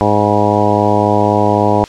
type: harmonic tone with a mistuned harmonic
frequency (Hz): 103.83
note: G#2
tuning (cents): 0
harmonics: 1 / 2 / 3 / 4 / 5 / 6 / 7 / 8 / 9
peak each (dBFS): -18 / -18 / -18 / -18 / -18 / -18 / -18 / -18 / -18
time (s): 0.01-1.84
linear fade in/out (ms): 0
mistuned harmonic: 9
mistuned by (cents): +59
effects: white hiss -35 dBFS RMS until 1.88 s + low-pass 5000 Hz 12 dB/octave